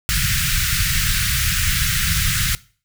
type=band-stop noise; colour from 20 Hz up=pink; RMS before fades=-19 dBFS; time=0.09-2.55 s; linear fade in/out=0 ms; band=170 to 1400 Hz; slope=48 dB/octave; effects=noise-tail reverb RT60 0.4 s tail -20 dB re dry